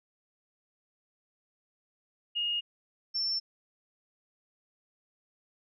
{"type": "tone pair in turn", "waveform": "sine", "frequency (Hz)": [2856, 5391], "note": ["F7", "E8"], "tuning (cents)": [38, 38], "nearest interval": "major seventh", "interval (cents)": 1100, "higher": "second", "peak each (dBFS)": -28, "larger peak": "neither", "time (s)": [[2.35, 2.61], [3.14, 3.4]], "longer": "neither", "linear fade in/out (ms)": 20, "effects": []}